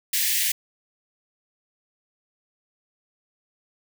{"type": "high-pass noise", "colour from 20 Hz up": "white", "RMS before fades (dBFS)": -23, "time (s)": [0.13, 0.52], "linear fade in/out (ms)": 5, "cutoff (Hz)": 1700, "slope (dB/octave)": 96, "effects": []}